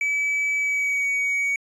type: tone with pitch glide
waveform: triangle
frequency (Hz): 2293 to 2251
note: D7 to C#7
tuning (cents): -42 to +26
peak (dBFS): -19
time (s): 0.01-1.56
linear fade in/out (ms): 2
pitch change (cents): -32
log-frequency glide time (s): 0.57-1.09
effects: resampled to 24000 Hz